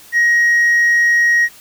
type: tone with tanh clipping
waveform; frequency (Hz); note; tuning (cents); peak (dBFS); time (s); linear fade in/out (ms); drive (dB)
sine; 1887; A#6; +21; -10; 0.12-1.49; 50; 1
effects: white hiss -42 dBFS RMS until 1.6 s